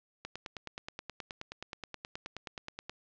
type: click train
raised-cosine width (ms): 0.2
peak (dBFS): -22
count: 26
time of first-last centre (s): 0.25-2.896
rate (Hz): 9.45
effects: low-pass 5000 Hz 12 dB/octave